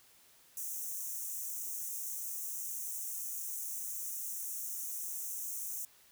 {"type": "high-pass noise", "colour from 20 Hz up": "white", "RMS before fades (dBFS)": -40, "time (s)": [0.57, 5.85], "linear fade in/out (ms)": 2, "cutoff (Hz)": 5800, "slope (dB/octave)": 96, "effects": ["white hiss -63 dBFS RMS until 6.11 s"]}